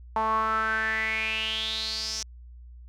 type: tone with band-pass filter sweep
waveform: sawtooth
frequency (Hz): 220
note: A3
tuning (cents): 0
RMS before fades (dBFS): -28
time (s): 0.16-2.23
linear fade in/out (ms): 2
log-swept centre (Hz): 930 to 5800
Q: 7.5
effects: added 60 Hz sine -43 dBFS peak until 2.88 s